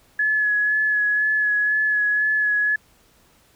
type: tone with vibrato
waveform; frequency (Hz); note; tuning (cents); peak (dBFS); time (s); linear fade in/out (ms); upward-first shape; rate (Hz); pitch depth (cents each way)
sine; 1700; G#6; +40; -17; 0.19-2.76; 5; sine; 2; 21
effects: pink hiss -57 dBFS RMS until 3.55 s